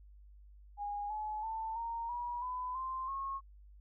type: tone with pitch steps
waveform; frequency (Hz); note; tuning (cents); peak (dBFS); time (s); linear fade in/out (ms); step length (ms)
sine; 820 / 853.8 / 889.1 / 925.8 / 963.9 / 1003.7 / 1045.1 / 1088.3; G#5 / G#5 / A5 / A#5 / B5 / B5 / C6 / C#6; -22 / +48 / +18 / -12 / -42 / +28 / -2 / -32; -36; 0.77-3.41; 50; 330
effects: added 50 Hz sine -54 dBFS peak until 3.8 s